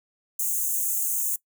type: high-pass noise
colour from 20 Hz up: white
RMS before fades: -26 dBFS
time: 0.39-1.36 s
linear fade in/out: 5 ms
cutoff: 6300 Hz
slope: 96 dB/octave
effects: noise-tail reverb RT60 0.1 s tail -21 dB re dry